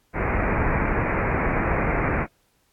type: low-pass noise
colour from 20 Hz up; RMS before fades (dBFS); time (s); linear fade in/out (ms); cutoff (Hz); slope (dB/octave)
pink; -23; 0.13-2.27; 50; 2400; 96
effects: pink hiss -66 dBFS RMS until 2.72 s + AAC 64 kbps